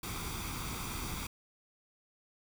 pink noise with comb filter, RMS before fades -39 dBFS, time 0.03-1.27 s, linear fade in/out 5 ms, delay 0.85 ms, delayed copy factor +0.65, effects none

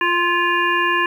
harmonic tone with a mistuned harmonic, 349.2 Hz, F4, in tune, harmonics 1 / 3 / 5 / 7 / 8, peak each -24 / -19 / -19 / -26 / -26 dBFS, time 0.01-1.06 s, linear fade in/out 2 ms, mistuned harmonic 5, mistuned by -20 cents, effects 8-bit

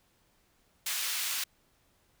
pink high-pass noise, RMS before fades -33 dBFS, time 0.86-1.44 s, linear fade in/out 5 ms, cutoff 2200 Hz, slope 12 dB/octave, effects pink hiss -69 dBFS RMS until 2.2 s

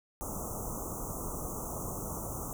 pink band-stop noise, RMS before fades -38 dBFS, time 0.21-2.53 s, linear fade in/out 0 ms, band 1300 to 6000 Hz, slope 96 dB/octave, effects none

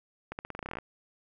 accelerating click train, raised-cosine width 0.5 ms, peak -22 dBFS, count 14, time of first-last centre 0.32-0.786 s, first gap 69 ms, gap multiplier 0.88, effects none

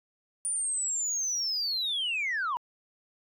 sine linear sweep, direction down, 9397 to 921 Hz, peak -26 dBFS, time 0.45-2.57 s, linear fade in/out 0 ms, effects tanh soft clip ceiling -25 dBFS

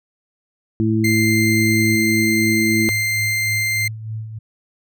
harmonic tone, 110 Hz, A2, in tune, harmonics 1 / 2 / 3, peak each -19 / -19 / -19 dBFS, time 0.8-2.89 s, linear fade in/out 0 ms
40% pulse tone, 2093 Hz, C7, in tune, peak -17 dBFS, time 1.04-3.88 s, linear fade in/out 5 ms
sine tone with tremolo, 110 Hz, A2, in tune, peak -23 dBFS, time 1.95-4.39 s, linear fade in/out 10 ms, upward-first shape sine, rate 3.3 Hz, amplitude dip 55%
effects none

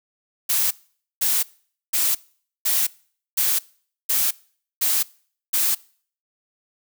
blue noise bursts, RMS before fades -20 dBFS, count 8, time 0.49-5.75 s, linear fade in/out 10 ms, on 220 ms, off 500 ms, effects noise-tail reverb RT60 0.5 s tail -23 dB re dry

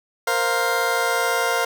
20% pulse chord, Bb suspended second, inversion none, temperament just, 466.2 / 524.4 / 699.2 Hz, Bb4 / C5 / F5, 0 / +4 / +2 cents, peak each -19 / -20 / -19 dBFS, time 0.27-1.65 s, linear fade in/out 5 ms, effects none

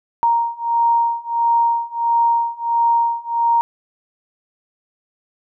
sine beating tone pair, 932.3 / 933.8 Hz, A#5 / A#5, 0 / +3 cents, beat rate 1.5 Hz, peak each -18 / -17 dBFS, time 0.23-3.61 s, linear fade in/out 0 ms, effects none

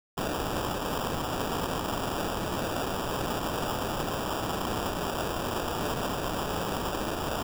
violet noise with sample-and-hold, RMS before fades -31 dBFS, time 0.17-7.43 s, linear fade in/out 10 ms, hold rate 2100 Hz, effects none

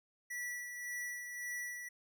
square tone with tremolo, 1952 Hz, B6, 21 cents flat, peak -39 dBFS, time 0.3-1.89 s, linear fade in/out 10 ms, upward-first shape sine, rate 1.8 Hz, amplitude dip 45%, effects none

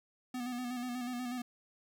square tone with vibrato, 246.9 Hz, B3, in tune, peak -37 dBFS, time 0.34-1.42 s, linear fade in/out 5 ms, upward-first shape square, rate 8.2 Hz, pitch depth 36 cents each way, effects 12-bit

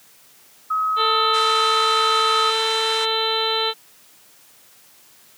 sine tone, 1275 Hz, D#6, 42 cents sharp, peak -18 dBFS, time 0.7-2.51 s, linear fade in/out 10 ms
harmonic tone, 444.9 Hz, A4, 19 cents sharp, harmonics 1 / 2 / 3 / 4 / 5 / 6 / 7 / 8 / 9, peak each -25 / -27 / -27 / -34 / -36 / -35 / -26 / -30 / -24 dBFS, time 0.96-3.74 s, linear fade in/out 50 ms
pink band-pass noise, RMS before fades -32 dBFS, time 1.33-3.06 s, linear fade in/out 20 ms, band 910 to 9600 Hz, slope 48 dB/octave
effects white hiss -51 dBFS RMS until 5.37 s + high-pass 100 Hz 12 dB/octave

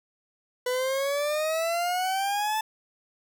40% pulse exponential sweep, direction up, 493.9 to 880 Hz, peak -24 dBFS, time 0.66-2.61 s, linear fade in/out 5 ms, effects none

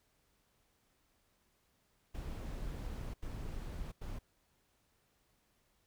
brown noise bursts at uneven times, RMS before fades -42 dBFS, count 3, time 2.14-3.14 / 3.22-3.92 / 4.01-4.19 s, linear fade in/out 10 ms, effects pink hiss -75 dBFS RMS until 5.86 s

